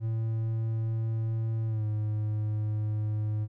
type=tone with pitch glide; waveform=triangle; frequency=112.2 to 106.76 Hz; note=A2 to G#2; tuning=+34 to +48 cents; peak=-25 dBFS; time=0-3.48 s; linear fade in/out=50 ms; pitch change=-86 cents; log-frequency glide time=1.66-1.85 s; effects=none